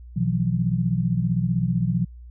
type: chord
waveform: sine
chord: B suspended fourth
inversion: none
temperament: equal with one note detuned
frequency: 123.47 / 164.81 / 180.35 Hz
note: B2 / E3 / F#3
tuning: 0 / 0 / -44 cents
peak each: -24 dBFS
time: 0.16-2.05 s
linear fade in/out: 10 ms
effects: added 60 Hz sine -39 dBFS peak until 2.3 s